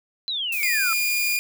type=exponential sweep; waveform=sine; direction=down; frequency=4094 to 1295 Hz; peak=-24 dBFS; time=0.28-0.93 s; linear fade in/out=0 ms
type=noise; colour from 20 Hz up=violet; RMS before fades=-30 dBFS; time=0.52-1.37 s; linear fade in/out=5 ms
type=tone; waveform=sawtooth; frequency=2424 Hz; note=D#7; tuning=46 cents flat; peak=-18 dBFS; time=0.63-1.39 s; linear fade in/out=0 ms
effects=none